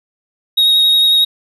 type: tone with vibrato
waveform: triangle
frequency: 3764 Hz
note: A#7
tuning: 16 cents sharp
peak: -7 dBFS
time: 0.57-1.25 s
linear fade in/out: 10 ms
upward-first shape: sine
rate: 11 Hz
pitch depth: 13 cents each way
effects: none